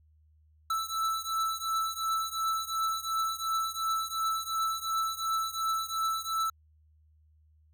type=beating tone pair; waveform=square; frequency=1318.5 / 1321.3 Hz; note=E6 / E6; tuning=0 / +4 cents; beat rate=2.8 Hz; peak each=-32 / -34 dBFS; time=0.7-6.5 s; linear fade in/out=5 ms; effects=added 77 Hz sine -60 dBFS peak until 7.73 s